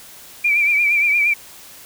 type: tone with vibrato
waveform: sine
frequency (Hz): 2349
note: D7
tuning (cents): 0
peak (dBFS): -13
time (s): 0.44-1.34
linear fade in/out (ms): 10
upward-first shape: triangle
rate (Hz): 8.6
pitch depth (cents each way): 70
effects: white hiss -41 dBFS RMS until 1.85 s